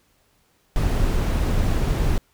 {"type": "noise", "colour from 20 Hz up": "brown", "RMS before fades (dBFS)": -20, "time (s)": [0.76, 2.18], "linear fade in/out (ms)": 0, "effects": ["pink hiss -63 dBFS RMS until 2.33 s"]}